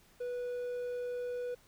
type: tone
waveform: triangle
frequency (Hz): 490.6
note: B4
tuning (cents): -12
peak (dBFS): -33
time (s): 0.2-1.55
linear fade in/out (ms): 10
effects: pink hiss -64 dBFS RMS until 1.67 s